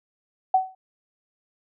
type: tone with exponential decay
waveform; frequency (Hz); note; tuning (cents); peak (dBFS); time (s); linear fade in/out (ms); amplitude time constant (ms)
sine; 754; F#5; +32; -12; 0.54-0.75; 5; 45
effects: none